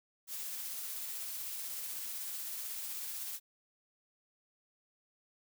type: noise with tremolo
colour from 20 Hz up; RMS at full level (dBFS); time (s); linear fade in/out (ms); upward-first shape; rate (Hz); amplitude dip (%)
blue; -40; 0.27-3.4; 50; triangle; 16; 25
effects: none